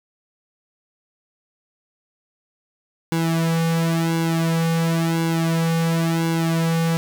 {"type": "tone with flanger", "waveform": "sawtooth", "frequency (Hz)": 164.81, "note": "E3", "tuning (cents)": 0, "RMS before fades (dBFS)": -20, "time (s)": [3.12, 6.97], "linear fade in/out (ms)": 0, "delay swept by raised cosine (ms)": [1.6, 3], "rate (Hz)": 0.95, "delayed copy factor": -1, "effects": []}